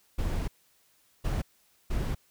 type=noise bursts at uneven times; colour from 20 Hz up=brown; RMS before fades=-29 dBFS; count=3; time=0.18-0.48 / 1.24-1.42 / 1.9-2.15 s; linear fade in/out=10 ms; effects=white hiss -66 dBFS RMS until 2.3 s